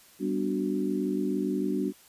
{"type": "chord", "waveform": "sine", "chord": "G major seventh", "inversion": "none", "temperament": "equal", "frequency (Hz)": [196, 246.9, 293.7, 370], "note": ["G3", "B3", "D4", "F#4"], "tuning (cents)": [0, 0, 0, 0], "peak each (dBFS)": [-31, -33, -30, -32], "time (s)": [0.19, 1.93], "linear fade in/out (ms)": 50, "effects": ["white hiss -56 dBFS RMS until 2.08 s", "resampled to 32000 Hz"]}